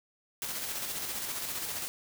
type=noise with tremolo; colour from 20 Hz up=white; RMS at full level=-35 dBFS; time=0.42-1.88 s; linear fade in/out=0 ms; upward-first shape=square; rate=15 Hz; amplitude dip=30%; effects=none